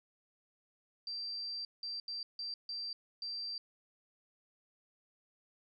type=tone bursts at uneven times; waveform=sine; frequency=4699 Hz; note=D8; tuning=in tune; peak=-38 dBFS; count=6; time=1.07-1.65 / 1.83-2 / 2.08-2.23 / 2.39-2.54 / 2.69-2.93 / 3.22-3.58 s; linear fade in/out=2 ms; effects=none